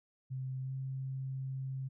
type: tone with pitch glide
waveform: sine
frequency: 130.81 to 132.94 Hz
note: C3 to C3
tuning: 0 to +28 cents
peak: -36 dBFS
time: 0.3-1.89 s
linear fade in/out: 20 ms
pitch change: +28 cents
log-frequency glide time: 0.62-0.72 s
effects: none